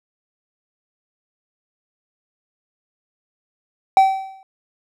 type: tone with exponential decay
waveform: triangle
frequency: 770 Hz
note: G5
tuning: 31 cents flat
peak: -4 dBFS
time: 3.97-4.43 s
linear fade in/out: 1 ms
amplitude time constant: 100 ms
effects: none